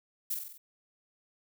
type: noise with echo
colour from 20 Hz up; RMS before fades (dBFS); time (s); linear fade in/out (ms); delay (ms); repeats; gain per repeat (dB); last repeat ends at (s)
violet; -32; 0.3-0.35; 10; 46; 5; -4; 0.58
effects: none